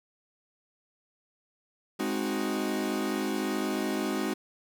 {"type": "chord", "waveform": "40% pulse", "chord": "Ab dominant seventh", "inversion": "none", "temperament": "equal", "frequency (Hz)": [207.7, 261.6, 311.1, 370], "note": ["Ab3", "C4", "Eb4", "Gb4"], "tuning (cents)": [0, 0, 0, 0], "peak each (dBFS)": -33, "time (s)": [1.99, 4.34], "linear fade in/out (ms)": 10, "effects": []}